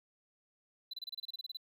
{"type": "tone bursts", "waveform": "triangle", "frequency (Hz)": 4000, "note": "B7", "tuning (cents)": 21, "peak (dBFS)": -38, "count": 13, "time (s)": [0.91, 1.571], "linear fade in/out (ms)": 5, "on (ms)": 25, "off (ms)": 28, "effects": []}